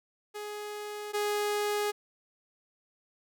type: tone pair in turn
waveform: sawtooth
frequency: 417.6 / 415.2 Hz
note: G#4 / G#4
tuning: +10 / 0 cents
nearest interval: unison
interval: 10 cents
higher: first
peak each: -33 / -24 dBFS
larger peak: second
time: 0.34-1.13 / 1.13-1.92 s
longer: neither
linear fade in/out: 20 ms
effects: none

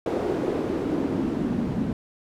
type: noise with band-pass filter sweep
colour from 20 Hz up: pink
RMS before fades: -26 dBFS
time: 0.06-1.93 s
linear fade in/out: 2 ms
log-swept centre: 420 to 210 Hz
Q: 2.4
effects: none

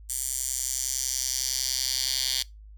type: tone with high-pass filter sweep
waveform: 10% pulse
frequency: 130.81 Hz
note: C3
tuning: in tune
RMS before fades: -29 dBFS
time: 0.09-2.43 s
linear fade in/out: 10 ms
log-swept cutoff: 8200 to 4000 Hz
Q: 2.6
effects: noise-tail reverb RT60 0.2 s tail -22 dB re dry + added 52 Hz sine -44 dBFS peak until 2.77 s

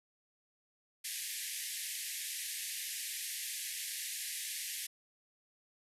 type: band-pass noise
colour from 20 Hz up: white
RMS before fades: -41 dBFS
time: 1.04-4.87 s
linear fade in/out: 10 ms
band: 1700 to 13000 Hz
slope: 96 dB/octave
effects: none

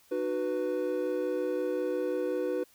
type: chord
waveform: triangle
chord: B major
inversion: first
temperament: equal with one note detuned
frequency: 304.4 / 370 / 493.9 Hz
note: D#4 / F#4 / B4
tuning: -38 / 0 / 0 cents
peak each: -33 / -31 / -29 dBFS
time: 0.11-2.64 s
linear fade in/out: 10 ms
effects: white hiss -62 dBFS RMS until 2.74 s

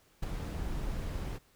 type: noise with ADSR envelope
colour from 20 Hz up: brown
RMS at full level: -28 dBFS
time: 0.22-1.39 s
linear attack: 15 ms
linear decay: 4 ms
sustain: -8 dB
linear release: 32 ms
effects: pink hiss -66 dBFS RMS until 1.55 s

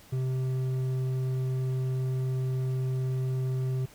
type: tone with hard clipping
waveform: sine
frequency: 129.8 Hz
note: C3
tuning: 13 cents flat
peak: -28 dBFS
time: 0.12-3.86 s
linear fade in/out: 10 ms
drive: 6 dB
effects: pink hiss -54 dBFS RMS until 3.94 s

